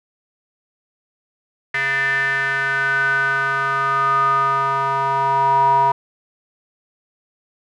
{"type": "tone with band-pass filter sweep", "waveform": "square", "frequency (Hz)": 136.9, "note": "C#3", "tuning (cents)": -21, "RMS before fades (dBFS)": -18, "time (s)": [1.74, 5.92], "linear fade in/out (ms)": 5, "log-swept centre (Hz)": [1900, 920], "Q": 8.9, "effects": []}